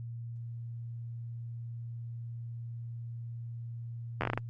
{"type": "slowing click train", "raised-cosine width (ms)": 0.5, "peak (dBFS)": -15, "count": 8, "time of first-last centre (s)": [4.21, 4.376], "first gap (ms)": 11, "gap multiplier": 1.25, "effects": ["added 117 Hz sine -38 dBFS peak until 4.49 s", "Opus 48 kbps"]}